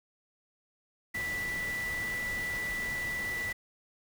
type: tone in noise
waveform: sine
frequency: 1970 Hz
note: B6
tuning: 5 cents flat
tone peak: -32 dBFS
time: 1.14-3.53 s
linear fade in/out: 10 ms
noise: pink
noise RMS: -42 dBFS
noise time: 1.14-3.53 s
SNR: +7 dB
effects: none